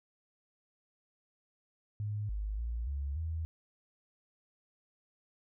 sine tone with pitch steps, 104.8 / 51.7 / 57.9 / 70 / 80.8 Hz, G#2 / G#1 / A#1 / C#2 / E2, +16 / -7 / -11 / +18 / -34 cents, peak -33 dBFS, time 2-3.45 s, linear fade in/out 0 ms, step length 290 ms, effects none

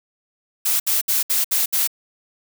blue noise bursts, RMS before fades -19 dBFS, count 6, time 0.65-1.875 s, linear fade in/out 10 ms, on 150 ms, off 65 ms, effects none

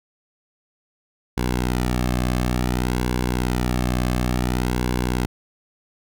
sawtooth tone with flanger, 61.74 Hz, B1, in tune, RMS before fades -22 dBFS, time 1.37-5.26 s, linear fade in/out 5 ms, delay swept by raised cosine 1.6 to 2.11 ms, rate 0.56 Hz, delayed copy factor -0.65, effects none

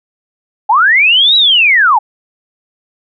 sine linear two-way sweep, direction up then down, 787 to 3937 to 787 Hz, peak -5 dBFS, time 0.69-1.99 s, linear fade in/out 10 ms, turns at 1.36 s, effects none

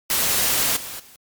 white noise with level steps, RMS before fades -20 / -33 / -47 dBFS, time 0.1-1.16 s, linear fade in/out 2 ms, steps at 0.76 / 0.99 s, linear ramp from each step 10 ms, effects MP3 96 kbps

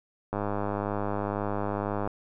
click train, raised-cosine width 1 ms, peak -16 dBFS, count 179, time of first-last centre 0.33-2.075 s, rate 102 Hz, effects none

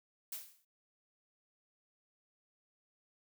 blue noise with exponential decay, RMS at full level -39 dBFS, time 0.32-0.65 s, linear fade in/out 5 ms, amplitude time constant 71 ms, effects noise-tail reverb RT60 0.1 s tail -23 dB re dry

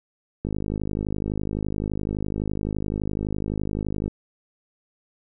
click train, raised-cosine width 3 ms, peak -14 dBFS, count 189, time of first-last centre 0.45-4.079 s, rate 51.8 Hz, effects none

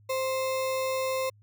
sine tone with sample-and-hold, 524 Hz, C5, 2 cents sharp, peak -26 dBFS, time 0.09-1.3 s, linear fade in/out 10 ms, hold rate 1575 Hz, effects added 104 Hz sine -55 dBFS peak until 1.42 s

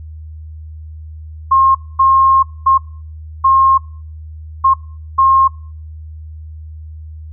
sine tone bursts at uneven times, 1070 Hz, C6, 38 cents sharp, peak -6 dBFS, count 6, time 1.51-1.75 / 1.99-2.43 / 2.66-2.78 / 3.44-3.78 / 4.64-4.74 / 5.18-5.48 s, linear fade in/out 10 ms, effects noise-tail reverb RT60 0.5 s tail -25 dB re dry + added 78 Hz sine -28 dBFS peak until 7.32 s

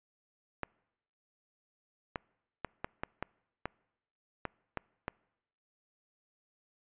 clicks, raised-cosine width 0.5 ms, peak -19 dBFS, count 10, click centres 0.633 / 2.158 / 2.647 / 2.845 / 3.035 / 3.226 / 3.656 / 4.453 / 4.773 / 5.081 s, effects noise-tail reverb RT60 0.9 s tail -26 dB re dry + resampled to 8000 Hz

